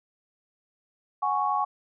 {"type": "chord", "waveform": "sine", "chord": "F# suspended second", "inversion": "none", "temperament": "equal", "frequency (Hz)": [740, 830.6, 1108.7], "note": ["F#5", "G#5", "C#6"], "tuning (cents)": [0, 0, 0], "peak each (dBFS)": [-30, -27, -26], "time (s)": [1.22, 1.65], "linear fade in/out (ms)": 10, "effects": []}